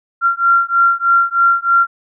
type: beating tone pair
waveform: sine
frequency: 1375 / 1378.2 Hz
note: F6 / F6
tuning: -27 / -23 cents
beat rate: 3.2 Hz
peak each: -13 dBFS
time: 0.21-1.87 s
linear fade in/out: 50 ms
effects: none